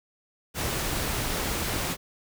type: noise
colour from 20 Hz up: pink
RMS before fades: -29 dBFS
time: 0.54-1.97 s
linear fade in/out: 50 ms
effects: none